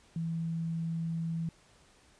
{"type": "tone", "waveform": "sine", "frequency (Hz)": 164.81, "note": "E3", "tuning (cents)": 0, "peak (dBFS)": -31, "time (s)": [0.16, 1.49], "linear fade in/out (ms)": 2, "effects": ["pink hiss -62 dBFS RMS until 2.19 s", "resampled to 22050 Hz"]}